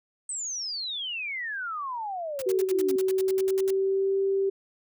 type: exponential sweep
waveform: sine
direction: down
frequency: 8372 to 261.6 Hz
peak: -30 dBFS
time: 0.29-2.96 s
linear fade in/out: 2 ms
type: noise bursts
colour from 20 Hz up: white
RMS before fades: -38 dBFS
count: 14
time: 2.39-3.705 s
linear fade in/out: 0 ms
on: 28 ms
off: 71 ms
type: tone with pitch glide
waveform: sine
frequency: 378.1 to 390.1 Hz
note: F#4 to G4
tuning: +38 to -8 cents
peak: -22 dBFS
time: 2.46-4.5 s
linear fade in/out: 10 ms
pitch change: +54 cents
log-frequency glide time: 3.04-4.19 s
effects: none